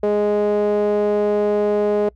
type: tone with band-pass filter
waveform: sawtooth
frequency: 207.7 Hz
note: G#3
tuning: in tune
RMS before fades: -18 dBFS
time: 0.03-2.09 s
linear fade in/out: 5 ms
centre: 500 Hz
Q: 7.6
effects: noise-tail reverb RT60 0.1 s tail -26 dB re dry + added 60 Hz sine -47 dBFS peak until 2.15 s